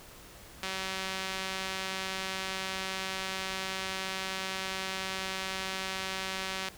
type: tone with band-pass filter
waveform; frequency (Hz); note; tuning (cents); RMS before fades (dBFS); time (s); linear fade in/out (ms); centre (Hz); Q
sawtooth; 190; F#3; +46; -36; 0.63-6.69; 2; 3300; 0.76
effects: pink hiss -51 dBFS RMS until 6.77 s